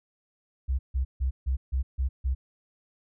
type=tone bursts; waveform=sine; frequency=65.41 Hz; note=C2; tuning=in tune; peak=-23 dBFS; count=7; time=0.68-2.35 s; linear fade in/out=20 ms; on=110 ms; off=150 ms; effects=none